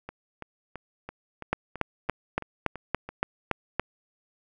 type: two click trains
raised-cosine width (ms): 0.5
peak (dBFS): -22 / -9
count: 10 / 9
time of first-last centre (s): 0.09-3.09 / 1.53-3.796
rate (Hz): 3 / 3.53
effects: none